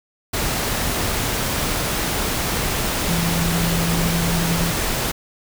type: tone in noise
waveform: sine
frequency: 168.5 Hz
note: E3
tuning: 38 cents sharp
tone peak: -20 dBFS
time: 3.08-4.71 s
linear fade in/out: 10 ms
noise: pink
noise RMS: -22 dBFS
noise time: 0.33-5.12 s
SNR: -1 dB
effects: none